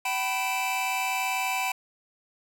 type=tone cluster; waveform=45% pulse; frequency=762 / 991 / 2346 / 2630 Hz; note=G5 / B5 / D7 / E7; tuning=-49 / +6 / -2 / -5 cents; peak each=-30 / -32 / -32 / -33 dBFS; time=0.05-1.72 s; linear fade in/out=5 ms; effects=none